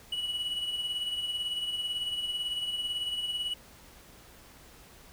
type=tone with tremolo; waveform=triangle; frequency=2935 Hz; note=F#7; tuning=15 cents flat; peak=-27 dBFS; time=0.12-3.54 s; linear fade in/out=5 ms; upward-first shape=sine; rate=18 Hz; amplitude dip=50%; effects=added 60 Hz sine -62 dBFS peak until 5.12 s + pink hiss -54 dBFS RMS until 5.12 s